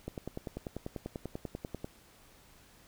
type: click train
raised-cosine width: 2 ms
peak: -24 dBFS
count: 19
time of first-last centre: 0.08-1.845 s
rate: 10.2 Hz
effects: pink hiss -60 dBFS RMS until 2.87 s